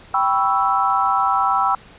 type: chord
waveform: sine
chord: C# half-diminished seventh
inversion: second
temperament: equal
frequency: 784 / 987.8 / 1108.7 / 1318.5 Hz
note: G5 / B5 / C#6 / E6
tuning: 0 / 0 / 0 / 0 cents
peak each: -20 / -21 / -24 / -19 dBFS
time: 0.14-1.75 s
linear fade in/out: 2 ms
effects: pink hiss -45 dBFS RMS until 1.98 s + resampled to 8000 Hz